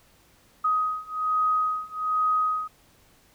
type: beating tone pair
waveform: sine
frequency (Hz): 1255 / 1256.2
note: D#6 / D#6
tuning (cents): +15 / +16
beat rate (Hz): 1.2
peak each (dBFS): -26 / -25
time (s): 0.64-2.68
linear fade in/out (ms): 10
effects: pink hiss -59 dBFS RMS until 3.34 s